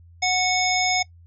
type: harmonic tone with a mistuned harmonic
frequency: 736 Hz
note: F#5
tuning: 9 cents flat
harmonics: 1 / 3 / 5 / 7 / 9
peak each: -23 / -23 / -31 / -25 / -28 dBFS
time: 0.22-1.03 s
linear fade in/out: 10 ms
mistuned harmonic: 5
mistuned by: -33 cents
effects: noise-tail reverb RT60 0.1 s tail -22 dB re dry + added 85 Hz sine -46 dBFS peak until 1.26 s